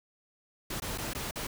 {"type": "noise with dropouts", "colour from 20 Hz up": "pink", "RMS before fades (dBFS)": -36, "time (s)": [0.7, 1.47], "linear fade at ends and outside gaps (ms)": 5, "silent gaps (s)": [[0.801, 0.82], [0.977, 0.982], [1.135, 1.149], [1.311, 1.357]], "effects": []}